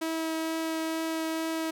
sawtooth tone with vibrato, 322.6 Hz, E4, 37 cents flat, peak -25 dBFS, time 0.01-1.71 s, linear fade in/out 10 ms, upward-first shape triangle, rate 2.2 Hz, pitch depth 9 cents each way, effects none

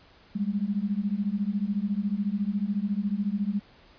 sine beating tone pair, 196 / 210 Hz, G3 / G#3, 0 / +19 cents, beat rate 14 Hz, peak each -28 dBFS, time 0.35-3.6 s, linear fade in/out 10 ms, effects pink hiss -56 dBFS RMS until 3.98 s + resampled to 11025 Hz

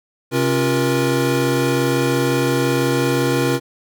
square tone cluster, 132.3 / 273.4 / 351.1 / 475.8 Hz, C3 / C#4 / F4 / A#4, +20 / -24 / +9 / +35 cents, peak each -22 dBFS, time 0.31-3.6 s, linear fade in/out 50 ms, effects none

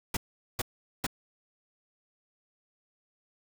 pink noise bursts, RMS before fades -30 dBFS, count 3, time 0.14-1.067 s, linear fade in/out 5 ms, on 29 ms, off 420 ms, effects none

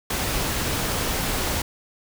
pink noise, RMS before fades -25 dBFS, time 0.1-1.62 s, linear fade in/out 5 ms, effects none

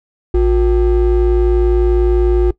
triangle ring-modulated tone, 207.7 Hz, G#3, in tune, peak -4 dBFS, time 0.34-2.51 s, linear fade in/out 5 ms, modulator 152 Hz, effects noise-tail reverb RT60 0.1 s tail -19 dB re dry

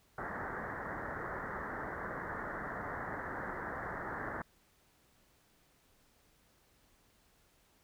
white low-pass noise, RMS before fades -41 dBFS, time 0.18-4.42 s, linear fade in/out 2 ms, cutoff 1900 Hz, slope 96 dB/octave, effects pink hiss -69 dBFS RMS until 7.83 s

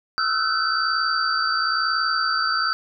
sine tone cluster, 1295 / 1356 / 1513 / 4639 Hz, E6 / E6 / F#6 / D8, -31 / +49 / +38 / -22 cents, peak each -25 dBFS, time 0.18-2.73 s, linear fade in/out 0 ms, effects none

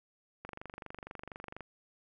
click train, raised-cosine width 0.5 ms, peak -28 dBFS, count 29, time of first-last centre 0.45-1.607 s, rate 24.2 Hz, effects none

